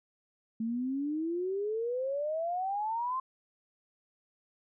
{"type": "exponential sweep", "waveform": "sine", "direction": "up", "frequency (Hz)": [220, 1061], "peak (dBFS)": -30, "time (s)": [0.6, 3.2], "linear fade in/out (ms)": 5, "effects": []}